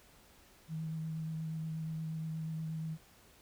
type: tone with vibrato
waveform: sine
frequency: 159.3 Hz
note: D#3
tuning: 41 cents sharp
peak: -36 dBFS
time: 0.68-2.98 s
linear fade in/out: 50 ms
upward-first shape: triangle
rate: 8.4 Hz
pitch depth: 19 cents each way
effects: pink hiss -62 dBFS RMS until 3.41 s